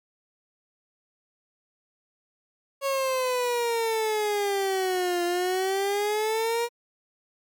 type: exponential two-way sweep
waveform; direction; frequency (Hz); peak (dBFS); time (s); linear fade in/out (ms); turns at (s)
30% pulse; down then up; 554.4 to 347.2 to 477.6; -21; 2.81-6.69; 50; 5.24
effects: MP3 96 kbps